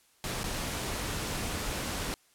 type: noise with dropouts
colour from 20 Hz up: pink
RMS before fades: -34 dBFS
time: 0.24-2.14 s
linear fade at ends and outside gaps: 0 ms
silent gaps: 0.433-0.441 s
effects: white hiss -65 dBFS RMS until 2.34 s + low-pass 12000 Hz 12 dB/octave